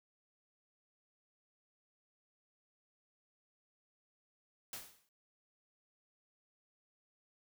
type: noise with exponential decay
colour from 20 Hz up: white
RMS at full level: -42 dBFS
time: 4.73-5.09 s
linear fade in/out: 2 ms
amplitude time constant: 77 ms
effects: none